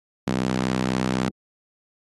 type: tone with high-pass filter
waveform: sawtooth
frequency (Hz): 63.9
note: C2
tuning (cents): -40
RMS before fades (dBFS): -24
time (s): 0.27-1.29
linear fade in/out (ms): 5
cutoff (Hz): 190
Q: 1.7
effects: low-pass 8000 Hz 12 dB/octave + AAC 32 kbps